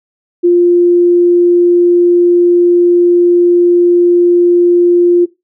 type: tone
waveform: sine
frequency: 350 Hz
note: F4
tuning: 4 cents sharp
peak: -4 dBFS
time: 0.43-5.26 s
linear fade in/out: 20 ms
effects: noise-tail reverb RT60 0.2 s tail -18 dB re dry